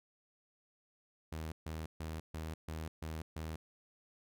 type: tone bursts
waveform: sawtooth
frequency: 79.4 Hz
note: D#2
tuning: 36 cents sharp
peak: -36 dBFS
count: 7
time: 1.32-3.56 s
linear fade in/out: 5 ms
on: 200 ms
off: 140 ms
effects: none